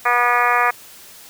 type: harmonic tone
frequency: 242.6 Hz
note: B3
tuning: 31 cents flat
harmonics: 2 / 3 / 4 / 5 / 6 / 7 / 8 / 9 / 10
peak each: -27 / -21 / -21 / -18 / -26 / -22 / -24 / -25 / -27 dBFS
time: 0.05-0.71 s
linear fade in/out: 10 ms
effects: white hiss -42 dBFS RMS until 1.29 s

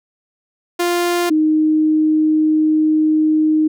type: tone pair in turn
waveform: sawtooth / sine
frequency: 349.2 / 310.3 Hz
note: F4 / D#4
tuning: 0 / -5 cents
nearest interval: major second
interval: 205 cents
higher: first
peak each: -11 dBFS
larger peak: neither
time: 0.79-1.3 / 1.3-3.68 s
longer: second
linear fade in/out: 10 ms
effects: none

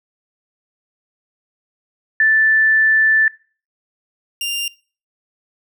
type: tone pair in turn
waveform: sine / sawtooth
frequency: 1760 / 2794 Hz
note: A6 / F7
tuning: 0 / 0 cents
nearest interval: minor sixth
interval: 800 cents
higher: second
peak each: -10 / -17 dBFS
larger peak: first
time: 2.2-3.28 / 4.41-4.68 s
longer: first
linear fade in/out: 2 ms
effects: noise-tail reverb RT60 0.4 s tail -22 dB re dry

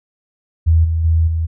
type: tone with level steps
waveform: sine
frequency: 81.5 Hz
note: E2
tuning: 19 cents flat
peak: -8 / -14 / -10 / -15 dBFS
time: 0.66-1.47 s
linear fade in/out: 20 ms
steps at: 0.84 / 1.04 / 1.27 s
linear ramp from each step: 10 ms
effects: none

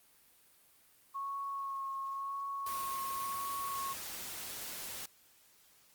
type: tone with vibrato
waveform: sine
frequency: 1097 Hz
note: C#6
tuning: 18 cents flat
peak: -36 dBFS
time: 1.14-3.94 s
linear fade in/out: 20 ms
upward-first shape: sine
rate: 0.94 Hz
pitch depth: 18 cents each way
type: noise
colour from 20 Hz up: white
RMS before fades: -43 dBFS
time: 2.66-5.06 s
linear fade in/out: 5 ms
effects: white hiss -65 dBFS RMS until 5.94 s + Opus 32 kbps

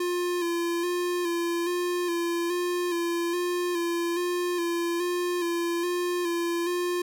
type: tone with vibrato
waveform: square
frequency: 347.7 Hz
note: F4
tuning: 8 cents flat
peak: -26 dBFS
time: 0-7.02 s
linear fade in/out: 5 ms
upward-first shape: square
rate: 1.2 Hz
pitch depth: 31 cents each way
effects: none

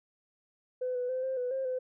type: tone with pitch steps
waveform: sine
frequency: 505 / 495.3 / 514 / 525 / 496.2 / 531 / 510 Hz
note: B4 / B4 / C5 / C5 / B4 / C5 / C5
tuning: +39 / +5 / -31 / +6 / +8 / +25 / -44 cents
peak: -29 dBFS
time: 0.81-1.79 s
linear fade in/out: 10 ms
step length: 140 ms
effects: tanh soft clip ceiling -25 dBFS

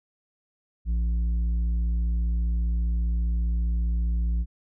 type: tone with tanh clipping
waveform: sine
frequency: 57.5 Hz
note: A#1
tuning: 23 cents flat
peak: -23 dBFS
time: 0.85-4.46 s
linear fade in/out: 50 ms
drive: 6 dB
effects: none

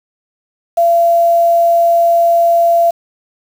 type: tone with quantisation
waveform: sine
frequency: 680 Hz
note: F5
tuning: 46 cents flat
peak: -7 dBFS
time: 0.77-2.91 s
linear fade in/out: 10 ms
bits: 5
effects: none

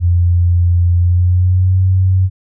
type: tone with pitch glide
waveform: sine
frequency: 87.31 to 93.58 Hz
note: F2 to F#2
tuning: 0 to +20 cents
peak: -8 dBFS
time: 0-2.3 s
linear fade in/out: 50 ms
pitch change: +120 cents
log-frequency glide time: 0.97-1.79 s
effects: none

